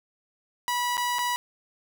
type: tone with dropouts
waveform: sawtooth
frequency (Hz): 976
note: B5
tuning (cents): -21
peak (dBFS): -21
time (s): 0.68-1.36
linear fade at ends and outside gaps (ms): 0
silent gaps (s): 0.97-0.978 / 1.185-1.19
effects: none